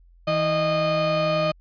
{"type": "tone pair together", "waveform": "35% pulse", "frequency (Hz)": [161.6, 615.4], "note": ["E3", "D#5"], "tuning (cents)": [-34, -19], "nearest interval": "octave + major seventh", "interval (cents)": 2315, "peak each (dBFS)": [-25, -19], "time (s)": [0.27, 1.52], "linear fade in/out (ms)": 10, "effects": ["added 43 Hz sine -50 dBFS peak until 1.6 s", "resampled to 11025 Hz"]}